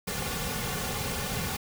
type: noise with comb filter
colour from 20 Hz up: pink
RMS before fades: -32 dBFS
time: 0.07-1.57 s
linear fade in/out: 10 ms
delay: 3.1 ms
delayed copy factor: -0.75
effects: none